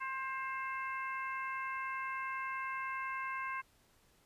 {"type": "harmonic tone", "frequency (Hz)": 530, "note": "C5", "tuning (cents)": 22, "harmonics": [2, 3, 4, 5], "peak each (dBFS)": [-39, -43, -44, -48], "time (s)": [0, 3.62], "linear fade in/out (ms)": 20, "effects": ["pink hiss -69 dBFS RMS until 4.25 s", "resampled to 32000 Hz"]}